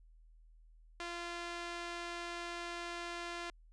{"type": "tone with band-pass filter", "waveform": "sawtooth", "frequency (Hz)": 344.9, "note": "F4", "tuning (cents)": -22, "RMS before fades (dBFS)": -43, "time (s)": [1, 3.5], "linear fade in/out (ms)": 0, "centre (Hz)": 2300, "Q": 0.53, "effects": ["added 40 Hz sine -58 dBFS peak until 3.72 s", "resampled to 22050 Hz"]}